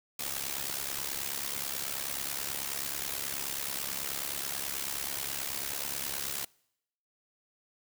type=noise with amplitude modulation; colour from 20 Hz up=white; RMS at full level=-32 dBFS; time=0.19-6.45 s; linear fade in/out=5 ms; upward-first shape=sine; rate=69.3 Hz; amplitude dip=80%; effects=noise-tail reverb RT60 0.8 s tail -26 dB re dry